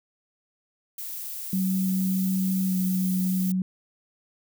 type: noise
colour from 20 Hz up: violet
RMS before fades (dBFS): -35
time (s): 0.98-3.52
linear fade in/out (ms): 5
type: tone with pitch glide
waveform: sine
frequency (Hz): 188.8 to 185.99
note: F#3 to F#3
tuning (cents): +35 to +9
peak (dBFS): -22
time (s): 1.53-3.62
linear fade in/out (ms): 2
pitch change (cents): -26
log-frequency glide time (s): 2.65-2.77
effects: none